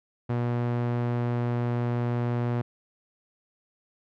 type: tone with low-pass filter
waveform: sawtooth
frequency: 120.4 Hz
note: B2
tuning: 44 cents flat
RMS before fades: -27 dBFS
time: 0.29-2.62 s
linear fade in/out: 10 ms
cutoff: 1700 Hz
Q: 0.51
effects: none